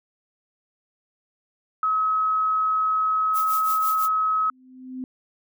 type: tone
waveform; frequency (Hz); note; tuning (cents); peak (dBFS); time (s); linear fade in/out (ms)
sine; 1280; D#6; +49; -19; 1.83-4.5; 2
type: noise with tremolo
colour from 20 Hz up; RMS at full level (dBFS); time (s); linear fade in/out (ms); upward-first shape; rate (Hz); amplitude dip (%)
violet; -29; 3.33-4.09; 50; triangle; 5.9; 85
type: tone with exponential growth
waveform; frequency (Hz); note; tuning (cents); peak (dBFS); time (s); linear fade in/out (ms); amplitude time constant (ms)
sine; 256.9; C4; -32; -27; 4.3-5.04; 1; 160
effects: none